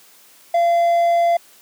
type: tone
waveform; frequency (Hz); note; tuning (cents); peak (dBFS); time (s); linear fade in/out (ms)
triangle; 685; F5; -34; -11; 0.54-1.37; 5
effects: white hiss -49 dBFS RMS until 1.61 s + high-pass 200 Hz 12 dB/octave